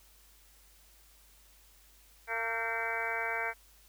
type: harmonic tone with a mistuned harmonic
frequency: 228.5 Hz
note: A#3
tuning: 34 cents flat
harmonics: 2 / 3 / 4 / 5 / 6 / 7 / 8 / 9 / 10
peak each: -42 / -40 / -40 / -47 / -42 / -37 / -42 / -39 / -39 dBFS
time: 2.27-3.54 s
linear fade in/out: 50 ms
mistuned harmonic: 7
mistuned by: -38 cents
effects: added 50 Hz sine -62 dBFS peak until 3.88 s + white hiss -62 dBFS RMS until 3.88 s